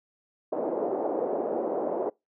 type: band-pass noise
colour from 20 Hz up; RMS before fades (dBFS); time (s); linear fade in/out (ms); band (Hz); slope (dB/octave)
pink; -29; 0.52-2.1; 10; 340 to 680; 24
effects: noise-tail reverb RT60 0.2 s tail -25 dB re dry